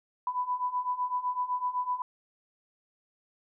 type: beating tone pair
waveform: sine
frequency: 990 / 997.9 Hz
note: B5 / B5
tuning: +4 / +18 cents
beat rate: 7.9 Hz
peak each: -33 / -30 dBFS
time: 0.27-2.02 s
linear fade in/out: 2 ms
effects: none